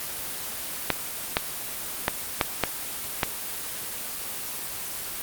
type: clicks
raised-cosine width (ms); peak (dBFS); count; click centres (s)
0.3; -3; 6; 0.903 / 1.369 / 2.081 / 2.412 / 2.637 / 3.232
effects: white hiss -33 dBFS RMS until 5.22 s + Opus 24 kbps